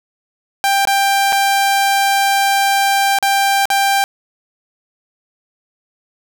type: tone with dropouts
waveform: sawtooth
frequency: 790 Hz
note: G5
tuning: 13 cents sharp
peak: -8 dBFS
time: 0.64-4.04 s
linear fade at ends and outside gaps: 0 ms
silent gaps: 0.852-0.873 / 1.323-1.327 / 3.187-3.226 / 3.655-3.702 s
effects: none